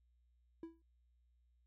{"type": "tone with exponential decay", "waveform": "triangle", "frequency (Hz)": 329.6, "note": "E4", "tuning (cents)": 0, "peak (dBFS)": -40, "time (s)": [0.63, 0.82], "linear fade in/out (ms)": 2, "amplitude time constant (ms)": 41, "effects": ["added 60 Hz sine -70 dBFS peak until 1.66 s"]}